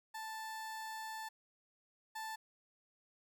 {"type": "tone pair in turn", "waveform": "30% pulse", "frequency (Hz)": [881, 881], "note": ["A5", "A5"], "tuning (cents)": [2, 2], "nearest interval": "unison", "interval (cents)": 0, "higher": "neither", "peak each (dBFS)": [-40, -39], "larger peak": "second", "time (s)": [[0.14, 1.29], [2.15, 2.36]], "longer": "first", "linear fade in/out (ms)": 10, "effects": []}